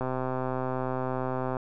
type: click train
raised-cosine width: 1 ms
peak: -17 dBFS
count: 202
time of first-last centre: 0.01-1.568 s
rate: 129 Hz
effects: none